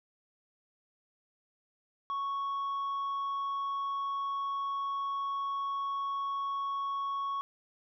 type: tone with tanh clipping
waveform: triangle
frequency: 1108.7 Hz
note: C#6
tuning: in tune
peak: -32 dBFS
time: 2.1-7.41 s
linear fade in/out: 0 ms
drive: 7 dB
effects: none